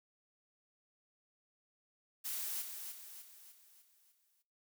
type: noise with echo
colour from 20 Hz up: blue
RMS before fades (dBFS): -40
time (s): 2.24-2.63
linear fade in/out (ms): 20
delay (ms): 300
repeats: 6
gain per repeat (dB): -6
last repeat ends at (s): 4.43
effects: noise-tail reverb RT60 0.5 s tail -20 dB re dry